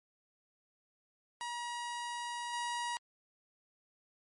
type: tone with level steps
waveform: sawtooth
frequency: 956 Hz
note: A#5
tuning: 43 cents sharp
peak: -34 / -31 dBFS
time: 1.41-2.97 s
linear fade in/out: 0 ms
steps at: 2.53 s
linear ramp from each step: 2 ms
effects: MP3 48 kbps